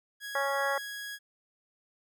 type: tone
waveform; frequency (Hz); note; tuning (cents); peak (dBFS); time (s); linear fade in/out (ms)
sawtooth; 1660; G#6; -1; -34; 0.2-1.19; 50
type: harmonic tone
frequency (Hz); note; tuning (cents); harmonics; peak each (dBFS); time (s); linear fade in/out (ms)
277.2; C#4; 0; 2 / 3 / 4 / 5 / 6 / 7; -32 / -34 / -35 / -36 / -37 / -37; 0.35-0.78; 2
effects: none